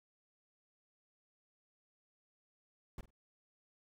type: noise with echo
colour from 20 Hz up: brown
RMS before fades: -44 dBFS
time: 2.98-3.01 s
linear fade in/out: 2 ms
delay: 48 ms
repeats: 2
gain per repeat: -15 dB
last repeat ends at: 3.106 s
effects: none